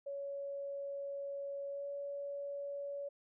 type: tone with pitch glide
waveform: sine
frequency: 560 to 565.5 Hz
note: C#5 to C#5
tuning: +18 to +34 cents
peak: -39 dBFS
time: 0.06-3.09 s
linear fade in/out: 10 ms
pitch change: +16 cents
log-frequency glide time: 1.69-1.86 s
effects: none